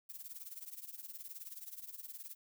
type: noise with tremolo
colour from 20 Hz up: violet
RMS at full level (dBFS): -45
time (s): 0.09-2.35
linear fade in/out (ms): 10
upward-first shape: triangle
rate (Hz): 19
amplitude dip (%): 90
effects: none